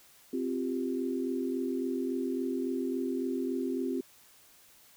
sine chord, C suspended fourth, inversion none, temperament just, 261.6 / 348.8 / 392.4 Hz, C4 / F4 / G4, 0 / -2 / +2 cents, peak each -32 / -35 / -36 dBFS, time 0.33-4.01 s, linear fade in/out 5 ms, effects white hiss -59 dBFS RMS until 4.96 s

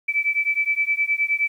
sine beating tone pair, 2308 / 2317.6 Hz, D7 / D7, -31 / -24 cents, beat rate 9.6 Hz, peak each -22 dBFS, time 0.08-1.48 s, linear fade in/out 10 ms, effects 9-bit

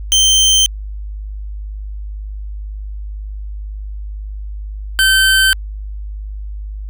25% pulse tone pair in turn, 3117 / 1544.2 Hz, G7 / G6, -11 / -26 cents, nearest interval octave, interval 1215 cents, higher first, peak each -5 dBFS, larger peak neither, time 0.12-0.66 / 4.99-5.53 s, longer neither, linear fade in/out 0 ms, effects added 51 Hz sine -23 dBFS peak until 6.89 s

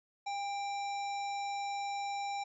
harmonic tone with a mistuned harmonic, 784 Hz, G5, in tune, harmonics 1 / 3 / 5 / 7 / 9, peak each -35 / -45 / -49 / -52 / -54 dBFS, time 0.26-2.44 s, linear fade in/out 10 ms, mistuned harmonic 1, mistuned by +43 cents, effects none

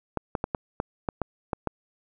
clicks, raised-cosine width 1 ms, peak -12 dBFS, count 9, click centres 0.173 / 0.352 / 0.441 / 0.548 / 0.801 / 1.088 / 1.217 / 1.532 / 1.673 s, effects none

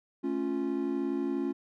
triangle chord, A augmented, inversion none, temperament equal, 220 / 277.2 / 349.2 Hz, A3 / C#4 / E#4, 0 / 0 / 0 cents, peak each -35 / -29 / -31 dBFS, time 0.23-1.53 s, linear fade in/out 20 ms, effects none

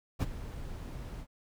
brown noise with ADSR envelope, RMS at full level -26 dBFS, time 0.19-1.27 s, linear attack 30 ms, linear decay 31 ms, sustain -15 dB, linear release 69 ms, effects none

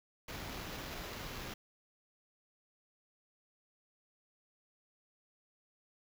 pink noise with sample-and-hold, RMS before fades -44 dBFS, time 0.28-1.54 s, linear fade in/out 5 ms, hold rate 8820 Hz, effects none

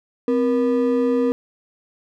triangle ring-modulated tone, 367.4 Hz, F#4, 12 cents flat, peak -11 dBFS, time 0.28-1.32 s, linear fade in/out 0 ms, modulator 108 Hz, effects none

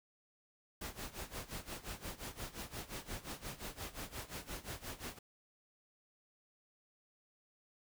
pink noise with tremolo, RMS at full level -43 dBFS, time 0.81-5.19 s, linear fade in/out 5 ms, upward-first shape sine, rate 5.7 Hz, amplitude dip 85%, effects none

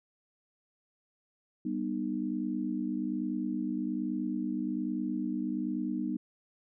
sine chord, G augmented, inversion none, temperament just, 196 / 245 / 306.2 Hz, G3 / B3 / D#4, 0 / -14 / -28 cents, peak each -36 / -34 / -34 dBFS, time 1.65-6.17 s, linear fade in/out 5 ms, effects none

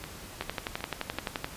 two click trains, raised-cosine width 0.3 ms, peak -21 / -14 dBFS, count 4 / 13, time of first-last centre 0.04-1.189 / 0.41-1.444 s, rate 2.61 / 11.6 Hz, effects pink hiss -45 dBFS RMS until 1.56 s + resampled to 32000 Hz

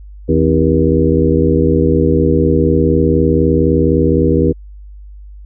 harmonic tone with a mistuned harmonic, 79.7 Hz, D#2, 42 cents sharp, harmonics 1 / 2 / 3 / 4 / 5 / 6, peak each -16 / -16 / -16 / -16 / -16 / -16 dBFS, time 0.28-4.53 s, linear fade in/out 20 ms, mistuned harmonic 3, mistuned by +110 cents, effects added 50 Hz sine -31 dBFS peak until 5.45 s

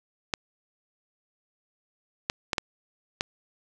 clicks, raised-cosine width 0.2 ms, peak -8 dBFS, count 5, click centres 0.338 / 2.299 / 2.532 / 2.582 / 3.209 s, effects none

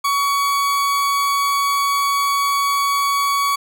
40% pulse tone, 1126 Hz, C#6, 27 cents sharp, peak -15 dBFS, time 0.04-3.56 s, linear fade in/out 10 ms, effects none

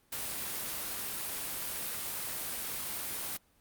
white noise, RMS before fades -37 dBFS, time 0.12-3.37 s, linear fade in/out 5 ms, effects pink hiss -68 dBFS RMS until 3.6 s + Opus 32 kbps

